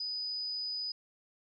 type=tone; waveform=sine; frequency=4978 Hz; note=D#8; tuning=in tune; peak=-34 dBFS; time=0-0.92 s; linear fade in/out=5 ms; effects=none